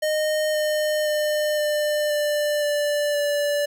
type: tone with pitch steps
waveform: square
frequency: 615 / 609.3 / 603.7 / 598.2 / 592.7 / 587.2 / 581.8 Hz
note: D#5 / D#5 / D5 / D5 / D5 / D5 / D5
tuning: -20 / -36 / +48 / +32 / +16 / 0 / -16 cents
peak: -21 dBFS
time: 0.02-3.66 s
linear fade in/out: 10 ms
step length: 520 ms
effects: none